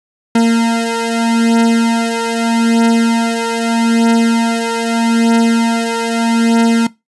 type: beating tone pair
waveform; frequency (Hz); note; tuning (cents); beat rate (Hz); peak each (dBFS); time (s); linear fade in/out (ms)
40% pulse; 229.8 / 230.6; A#3 / A#3; -25 / -19; 0.8; -11 / -14; 0.35-6.87; 5
effects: noise-tail reverb RT60 0.2 s tail -20 dB re dry + resampled to 24000 Hz